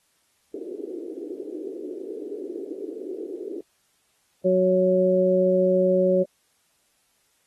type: band-pass noise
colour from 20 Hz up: white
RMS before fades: -34 dBFS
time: 0.54-3.61 s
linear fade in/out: 2 ms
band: 310 to 430 Hz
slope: 48 dB/octave
type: harmonic tone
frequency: 185 Hz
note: F#3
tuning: in tune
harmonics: 1 / 2 / 3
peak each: -24 / -22 / -19 dBFS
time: 4.44-6.24 s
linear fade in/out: 20 ms
effects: white hiss -67 dBFS RMS until 7.46 s + AAC 32 kbps